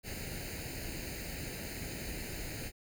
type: noise with comb filter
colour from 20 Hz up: pink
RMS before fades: -41 dBFS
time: 0.03-2.72 s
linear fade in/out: 50 ms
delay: 0.44 ms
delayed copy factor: +0.8
effects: none

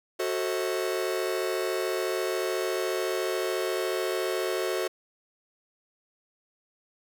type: chord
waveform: 45% pulse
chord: F# diminished seventh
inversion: none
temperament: just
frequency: 370 / 444 / 532.8 / 639.4 Hz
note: F#4 / A4 / C5 / Eb5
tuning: 0 / +16 / +31 / +47 cents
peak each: -30 / -33 / -34 / -35 dBFS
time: 0.19-4.88 s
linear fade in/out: 10 ms
effects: none

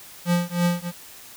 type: tone with tremolo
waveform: square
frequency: 174.61 Hz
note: F3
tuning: in tune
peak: -17 dBFS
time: 0.25-0.92 s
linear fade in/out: 50 ms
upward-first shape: triangle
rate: 3.1 Hz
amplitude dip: 100%
effects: white hiss -44 dBFS RMS until 1.36 s

